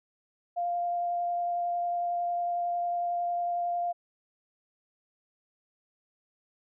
sine tone with vibrato, 698.5 Hz, F5, in tune, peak -27 dBFS, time 0.56-3.93 s, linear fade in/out 20 ms, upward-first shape sine, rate 11 Hz, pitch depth 8 cents each way, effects none

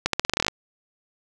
accelerating click train, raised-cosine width 0.2 ms, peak -3 dBFS, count 12, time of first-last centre 0.06-0.482 s, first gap 73 ms, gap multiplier 0.86, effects none

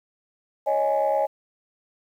sine chord, C# suspended second, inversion none, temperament just, 554.4 / 623.7 / 831.5 Hz, C#5 / D#5 / G#5, 0 / +4 / +2 cents, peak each -23 dBFS, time 0.66-1.27 s, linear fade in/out 20 ms, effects tanh soft clip ceiling -13 dBFS + 9-bit

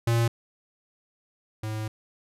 square tone pair in turn, 116.54 / 108.57 Hz, A#2 / A2, 0 / -23 cents, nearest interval minor second, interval 123 cents, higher first, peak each -21 / -30 dBFS, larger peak first, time 0.07-0.28 / 1.63-1.88 s, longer second, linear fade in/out 5 ms, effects resampled to 32000 Hz

